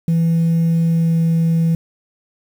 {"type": "tone with pitch glide", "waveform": "sine", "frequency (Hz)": [165.8, 164.85], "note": ["E3", "E3"], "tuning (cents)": [10, 0], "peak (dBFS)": -10, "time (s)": [0.08, 1.75], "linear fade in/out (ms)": 2, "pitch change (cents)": -10, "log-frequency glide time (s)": [0.85, 1.19], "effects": ["tanh soft clip ceiling -11 dBFS", "7-bit"]}